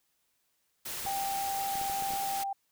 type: noise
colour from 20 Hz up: white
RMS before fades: -38 dBFS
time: 0.85-2.44 s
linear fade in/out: 10 ms
type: clicks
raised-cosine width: 2 ms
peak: -32 dBFS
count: 7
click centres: 1.053 / 1.755 / 1.814 / 1.898 / 2.023 / 2.106 / 2.136 s
type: tone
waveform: sine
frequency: 788 Hz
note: G5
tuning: 9 cents sharp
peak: -31 dBFS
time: 1.06-2.53 s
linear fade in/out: 5 ms
effects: white hiss -75 dBFS RMS until 2.71 s